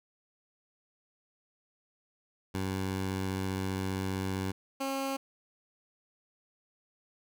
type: tone pair in turn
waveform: 15% pulse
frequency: 95.2 / 270.9 Hz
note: F#2 / C#4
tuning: +50 / -40 cents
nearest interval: octave + tritone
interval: 1810 cents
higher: second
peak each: -25 dBFS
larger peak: neither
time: 2.54-4.52 / 4.8-5.17 s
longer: first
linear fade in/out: 10 ms
effects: none